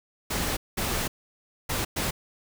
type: noise bursts at uneven times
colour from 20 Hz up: pink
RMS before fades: -28 dBFS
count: 4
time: 0.3-0.57 / 0.77-1.08 / 1.69-1.85 / 1.96-2.11 s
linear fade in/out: 10 ms
effects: none